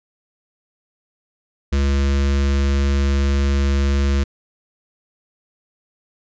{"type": "tone with notch filter", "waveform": "square", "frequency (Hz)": 69.3, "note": "C#2", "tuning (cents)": 0, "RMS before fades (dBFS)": -17, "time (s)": [1.72, 4.24], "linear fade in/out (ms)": 10, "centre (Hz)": 780, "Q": 1.4, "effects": ["resampled to 16000 Hz"]}